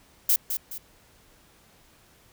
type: noise with echo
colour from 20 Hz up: violet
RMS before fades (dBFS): -20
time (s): 0.29-0.36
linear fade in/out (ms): 5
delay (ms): 210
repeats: 2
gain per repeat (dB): -8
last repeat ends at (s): 0.78
effects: pink hiss -58 dBFS RMS until 2.32 s